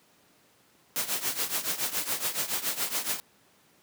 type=noise with tremolo; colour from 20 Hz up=white; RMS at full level=-27 dBFS; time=0.96-3.2 s; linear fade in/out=0 ms; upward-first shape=triangle; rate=7.1 Hz; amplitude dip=85%; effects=pink hiss -62 dBFS RMS until 3.82 s + high-pass 150 Hz 12 dB/octave